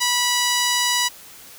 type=tone with band-pass filter; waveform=sawtooth; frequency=979 Hz; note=B5; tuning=15 cents flat; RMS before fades=-20 dBFS; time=0-1.09 s; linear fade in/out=20 ms; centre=5700 Hz; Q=0.72; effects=white hiss -43 dBFS RMS until 1.58 s